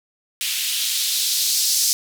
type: noise with band-pass filter sweep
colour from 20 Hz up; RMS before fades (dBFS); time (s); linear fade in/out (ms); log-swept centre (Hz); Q
violet; -21; 0.41-1.93; 0; 2800 to 5200; 2
effects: none